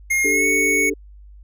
square tone with pitch glide, 2137 to 2219 Hz, C7 to C#7, +36 to +1 cents, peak -17 dBFS, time 0.1-0.9 s, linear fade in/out 10 ms, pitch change +65 cents, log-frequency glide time 0.29-0.46 s
sine chord, D suspended fourth, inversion none, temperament just, 293.7 / 391.6 / 440.5 Hz, D4 / G4 / A4, 0 / -2 / +2 cents, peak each -25 dBFS, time 0.24-0.94 s, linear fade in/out 10 ms
effects added 50 Hz sine -40 dBFS peak until 1.43 s

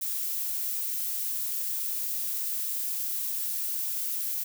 violet noise, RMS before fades -31 dBFS, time 0.01-4.44 s, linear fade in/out 10 ms, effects none

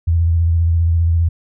sine tone with vibrato, 83.6 Hz, E2, 25 cents sharp, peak -11 dBFS, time 0.07-1.29 s, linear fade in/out 10 ms, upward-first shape sine, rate 15 Hz, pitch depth 41 cents each way, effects none

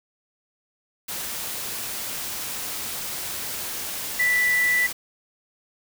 sine tone in noise, 1974 Hz, B6, 1 cent flat, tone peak -18 dBFS, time 4.19-4.87 s, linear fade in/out 10 ms, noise white, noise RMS -31 dBFS, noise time 1.08-4.93 s, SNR +10 dB, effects none

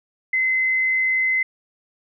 sine tone with frequency modulation, 2051 Hz, C7, 35 cents flat, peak -17 dBFS, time 0.33-1.43 s, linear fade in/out 5 ms, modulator 47.4 Hz, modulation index 0.21, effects none

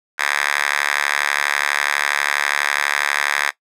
5% pulse tone with high-pass filter, 72.2 Hz, D2, 29 cents flat, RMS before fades -20 dBFS, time 0.18-3.51 s, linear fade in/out 20 ms, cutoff 1500 Hz, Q 7.1, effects noise-tail reverb RT60 0.1 s tail -17 dB re dry + low-pass 12000 Hz 12 dB/octave

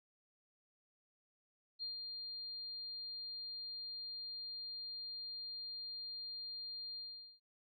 sine tone with ADSR envelope, 4200 Hz, C8, 6 cents sharp, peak -39 dBFS, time 1.79-7.4 s, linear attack 36 ms, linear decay 130 ms, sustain -4 dB, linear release 430 ms, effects none

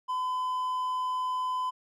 triangle tone, 1013 Hz, B5, 44 cents sharp, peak -26 dBFS, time 0.08-1.71 s, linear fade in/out 20 ms, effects none

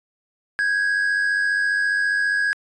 triangle tone pair together, 1562 / 1656.8 Hz, G6 / G#6, -7 / -5 cents, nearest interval minor second, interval 102 cents, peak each -25 / -17 dBFS, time 0.59-2.53 s, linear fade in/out 0 ms, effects resampled to 22050 Hz

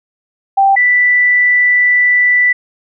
sine tone pair in turn, 784 / 1975.6 Hz, G5 / B6, 0 / 0 cents, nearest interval octave + major third, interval 1600 cents, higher second, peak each -6 / -7 dBFS, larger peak first, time 0.57-0.76 / 0.76-2.53 s, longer second, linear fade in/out 10 ms, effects none

